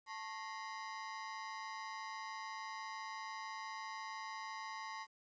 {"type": "ring-modulated tone", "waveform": "30% pulse", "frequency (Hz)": 987.8, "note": "B5", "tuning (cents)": 0, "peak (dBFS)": -38, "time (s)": [0.06, 5.07], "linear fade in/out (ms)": 50, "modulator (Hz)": 103, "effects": ["resampled to 16000 Hz", "12-bit"]}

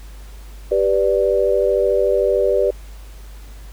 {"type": "chord", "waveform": "sine", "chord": "G major", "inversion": "none", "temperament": "equal", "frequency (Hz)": [392, 493.9, 587.3], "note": ["G4", "B4", "D5"], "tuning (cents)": [0, 0, 0], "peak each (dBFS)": -18, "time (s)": [0.71, 2.71], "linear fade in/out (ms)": 10, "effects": ["added 50 Hz sine -34 dBFS peak until 3.72 s", "pink hiss -47 dBFS RMS until 3.72 s"]}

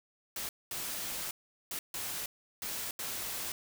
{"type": "noise bursts at uneven times", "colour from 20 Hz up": "white", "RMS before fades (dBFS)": -38, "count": 6, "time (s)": [[0.36, 0.49], [0.71, 1.31], [1.71, 1.79], [1.94, 2.26], [2.62, 2.91], [2.99, 3.52]], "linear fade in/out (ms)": 2, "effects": []}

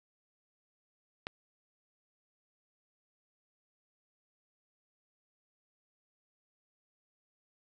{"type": "click", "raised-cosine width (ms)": 0.3, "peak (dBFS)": -20, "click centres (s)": 1.269, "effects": []}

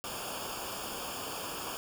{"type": "noise with comb filter", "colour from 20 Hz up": "pink", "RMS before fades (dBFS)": -39, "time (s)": [0.04, 1.77], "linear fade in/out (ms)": 0, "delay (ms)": 0.5, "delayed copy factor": -0.85, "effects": []}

